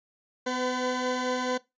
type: tone pair together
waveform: 20% pulse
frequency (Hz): 251.2 / 507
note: B3 / B4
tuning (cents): +30 / +45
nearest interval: octave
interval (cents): 1215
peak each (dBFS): -25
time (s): 0.46-1.58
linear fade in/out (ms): 10
effects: noise-tail reverb RT60 0.2 s tail -19 dB re dry + resampled to 16000 Hz